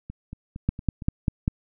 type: two click trains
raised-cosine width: 5 ms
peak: -9 / -23 dBFS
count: 5 / 5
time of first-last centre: 0.69-1.479 / 0.1-1.022 s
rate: 5.07 / 4.34 Hz
effects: none